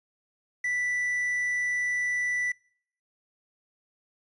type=tone with quantisation; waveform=triangle; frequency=1973 Hz; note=B6; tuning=2 cents flat; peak=-24 dBFS; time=0.64-2.52 s; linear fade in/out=5 ms; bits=9; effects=noise-tail reverb RT60 0.6 s tail -26 dB re dry + resampled to 24000 Hz